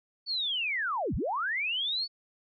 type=linear two-way sweep; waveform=sine; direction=down then up; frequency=4541 to 34.65 to 4541 Hz; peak=-28 dBFS; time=0.26-2.08 s; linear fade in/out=50 ms; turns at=1.15 s; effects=none